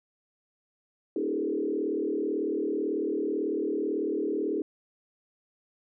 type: tone with frequency modulation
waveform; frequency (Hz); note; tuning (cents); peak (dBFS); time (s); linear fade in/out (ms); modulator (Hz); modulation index
sine; 361.6; F#4; -40; -26; 1.16-4.62; 2; 38.1; 2.2
effects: none